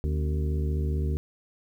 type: harmonic tone with a mistuned harmonic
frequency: 75.4 Hz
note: D2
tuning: 46 cents sharp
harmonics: 1 / 2 / 3 / 4 / 5 / 6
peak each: -25 / -32 / -40 / -40 / -38 / -43 dBFS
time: 0.04-1.17 s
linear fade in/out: 0 ms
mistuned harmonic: 4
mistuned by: -140 cents
effects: 10-bit